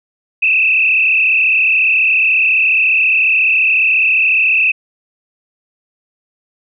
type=tone with frequency modulation; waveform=sine; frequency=2593 Hz; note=E7; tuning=29 cents flat; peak=-9 dBFS; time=0.42-4.72 s; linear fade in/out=10 ms; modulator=34.4 Hz; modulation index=3; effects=none